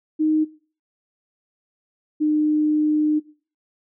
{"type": "tone pair in turn", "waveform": "sine", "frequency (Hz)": [310.5, 303.9], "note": ["D#4", "D#4"], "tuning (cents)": [-3, -41], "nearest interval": "unison", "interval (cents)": 38, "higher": "first", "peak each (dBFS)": -16, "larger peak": "neither", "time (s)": [[0.19, 0.45], [2.2, 3.2]], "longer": "second", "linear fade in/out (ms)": 20, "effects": ["noise-tail reverb RT60 0.4 s tail -19 dB re dry"]}